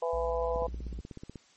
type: harmonic tone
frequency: 166.8 Hz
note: E3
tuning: 21 cents sharp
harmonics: 3 / 4 / 5 / 6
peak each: -30 / -35 / -38 / -37 dBFS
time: 0.02-0.67 s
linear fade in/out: 5 ms
type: tone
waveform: triangle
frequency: 58.8 Hz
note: A#1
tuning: 16 cents sharp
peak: -34 dBFS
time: 0.13-1.01 s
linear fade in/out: 5 ms
type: click train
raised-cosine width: 3 ms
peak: -29 dBFS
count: 14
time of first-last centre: 0.56-1.358 s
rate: 16.3 Hz
effects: white hiss -62 dBFS RMS until 1.56 s + MP3 32 kbps